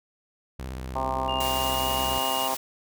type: tone with vibrato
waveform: sawtooth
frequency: 64.4 Hz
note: C2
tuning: 27 cents flat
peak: -29 dBFS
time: 0.59-2.19 s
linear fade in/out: 5 ms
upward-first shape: square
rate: 17 Hz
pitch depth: 110 cents each way
type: harmonic tone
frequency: 132.2 Hz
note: C3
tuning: 18 cents sharp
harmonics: 2 / 3 / 4 / 5 / 6 / 7 / 8 / 9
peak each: -39 / -41 / -37 / -33 / -31 / -31 / -33 / -39 dBFS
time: 0.95-2.55 s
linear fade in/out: 10 ms
type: tone with pitch glide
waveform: sine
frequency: 2818 to 2852 Hz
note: F7 to F7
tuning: +15 to +36 cents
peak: -30 dBFS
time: 1.28-2.48 s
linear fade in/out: 10 ms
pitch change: +21 cents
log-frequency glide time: 1.41-1.85 s
type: noise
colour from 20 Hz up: white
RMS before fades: -33 dBFS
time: 1.4-2.57 s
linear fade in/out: 5 ms
effects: none